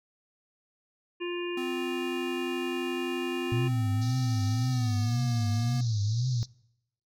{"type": "harmonic tone", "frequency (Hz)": 350.3, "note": "F4", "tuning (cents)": 5, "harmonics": [1, 3, 5, 7, 8], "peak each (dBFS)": [-31, -43, -45, -41, -41], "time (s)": [1.2, 3.69], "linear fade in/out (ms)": 20}
{"type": "tone with pitch glide", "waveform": "square", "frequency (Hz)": [258.7, 238.6], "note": ["C4", "A#3"], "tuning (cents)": [-19, 41], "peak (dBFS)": -35, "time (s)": [1.57, 5.81], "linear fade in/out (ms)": 5, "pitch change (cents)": -140, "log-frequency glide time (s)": [4.64, 5.21]}
{"type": "tone with vibrato", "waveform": "sine", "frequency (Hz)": 114.3, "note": "A#2", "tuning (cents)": -34, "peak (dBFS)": -25, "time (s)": [3.52, 6.43], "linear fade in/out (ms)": 0, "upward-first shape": "triangle", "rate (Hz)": 1.9, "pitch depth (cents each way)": 230}
{"type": "band-pass noise", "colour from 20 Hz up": "pink", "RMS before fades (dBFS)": -45, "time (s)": [4.01, 6.46], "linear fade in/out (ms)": 10, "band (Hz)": [3800, 6500], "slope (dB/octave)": 96}
{"effects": ["noise-tail reverb RT60 0.8 s tail -23 dB re dry"]}